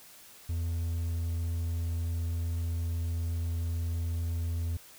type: tone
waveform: triangle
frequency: 84 Hz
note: E2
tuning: 33 cents sharp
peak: -27 dBFS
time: 0.49-4.77 s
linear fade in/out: 5 ms
effects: white hiss -53 dBFS RMS until 4.98 s